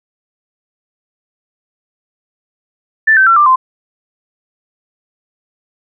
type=tone with pitch steps; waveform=sine; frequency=1765 / 1545.4 / 1353.2 / 1184.8 / 1037.4 Hz; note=A6 / G6 / E6 / D6 / C6; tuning=+5 / -25 / +45 / +15 / -15 cents; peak=-5 dBFS; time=3.07-3.56 s; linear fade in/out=10 ms; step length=98 ms; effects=none